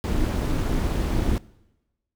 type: noise with amplitude modulation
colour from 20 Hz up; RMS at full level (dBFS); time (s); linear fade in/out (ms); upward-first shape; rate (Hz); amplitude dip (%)
brown; -20; 0.04-1.38; 0; sine; 283; 70
effects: noise-tail reverb RT60 1.0 s tail -22 dB re dry